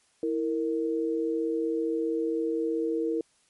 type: tone pair together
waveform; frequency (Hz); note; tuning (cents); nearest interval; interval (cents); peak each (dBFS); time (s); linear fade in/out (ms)
sine; 326.9 / 462.3; E4 / A#4; -14 / -14; tritone; 600; -28; 0.23-3.21; 2
effects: white hiss -66 dBFS RMS until 3.49 s + MP3 48 kbps